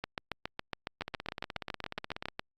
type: two click trains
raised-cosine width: 0.3 ms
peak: -21 / -18 dBFS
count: 22 / 18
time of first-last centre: 1.02-2.285 / 0.04-2.395 s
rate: 16.6 / 7.22 Hz
effects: Opus 48 kbps